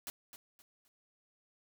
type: noise with echo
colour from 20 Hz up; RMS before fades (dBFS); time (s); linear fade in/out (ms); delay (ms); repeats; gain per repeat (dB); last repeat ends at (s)
white; -42; 0.07-0.1; 0; 260; 3; -10; 0.88
effects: none